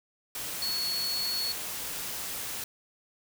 sine tone in noise, 4383 Hz, C#8, 20 cents flat, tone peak -29 dBFS, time 0.62-1.52 s, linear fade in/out 2 ms, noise white, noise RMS -36 dBFS, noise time 0.35-2.64 s, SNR +4 dB, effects none

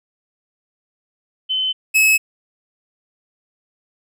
sine / 45% pulse tone pair in turn, 3053 / 2580 Hz, G7 / E7, -46 / -38 cents, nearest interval minor third, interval 292 cents, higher first, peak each -17 / -11 dBFS, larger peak second, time 1.49-1.73 / 1.94-2.18 s, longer neither, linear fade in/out 20 ms, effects none

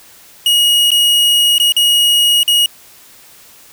45% pulse tone with dropouts, 2889 Hz, F#7, 42 cents flat, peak -8 dBFS, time 0.46-2.66 s, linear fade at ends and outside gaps 2 ms, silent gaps 0.906-0.916 / 1.582-1.599 / 1.722-1.765 / 2.432-2.478 s, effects white hiss -42 dBFS RMS until 3.72 s

